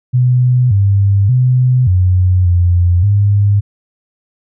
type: tone with pitch steps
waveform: sine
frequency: 125.2 / 99.4 / 126.7 / 91.6 / 88.1 / 101.6 Hz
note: B2 / G2 / B2 / F#2 / F2 / G#2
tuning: +24 / +25 / +45 / -17 / +16 / -38 cents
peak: -7 dBFS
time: 0.13-3.61 s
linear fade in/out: 20 ms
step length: 580 ms
effects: none